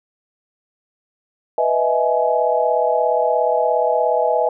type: chord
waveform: sine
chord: E major seventh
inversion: second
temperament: equal with one note detuned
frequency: 493.9 / 622.3 / 659.3 / 840.7 Hz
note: B4 / D#5 / E5 / G#5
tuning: 0 / 0 / 0 / +21 cents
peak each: -20 dBFS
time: 1.58-4.49 s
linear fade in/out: 2 ms
effects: none